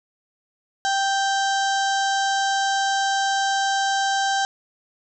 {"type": "harmonic tone with a mistuned harmonic", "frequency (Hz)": 784, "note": "G5", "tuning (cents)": 0, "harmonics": [1, 2, 4, 5, 6, 7, 8, 9, 10], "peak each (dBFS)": [-21, -25, -31, -33, -37, -35, -34, -39, -42], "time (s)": [0.85, 4.45], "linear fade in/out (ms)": 0, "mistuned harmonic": 10, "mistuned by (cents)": -17, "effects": []}